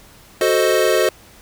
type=chord; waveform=square; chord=F# diminished seventh; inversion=none; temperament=equal; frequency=370 / 440 / 523.3 / 622.3 Hz; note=F#4 / A4 / C5 / Eb5; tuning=0 / 0 / 0 / 0 cents; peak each=-20 dBFS; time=0.41-1.09 s; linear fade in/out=2 ms; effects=pink hiss -46 dBFS RMS until 1.41 s